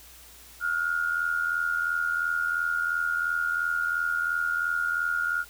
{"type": "tone with amplitude modulation", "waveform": "sine", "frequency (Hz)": 1421, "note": "F6", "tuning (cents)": 30, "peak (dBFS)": -21, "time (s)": [0.6, 5.45], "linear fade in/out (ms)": 50, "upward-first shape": "sine", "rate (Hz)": 82.9, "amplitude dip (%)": 70, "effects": ["added 60 Hz sine -55 dBFS peak until 5.49 s", "white hiss -50 dBFS RMS until 5.49 s"]}